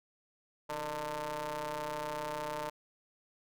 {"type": "ring-modulated tone", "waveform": "sawtooth", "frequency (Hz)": 146.83, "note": "D3", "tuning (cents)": 0, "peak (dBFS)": -29, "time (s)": [0.69, 2.7], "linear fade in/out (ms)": 10, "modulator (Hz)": 750, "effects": []}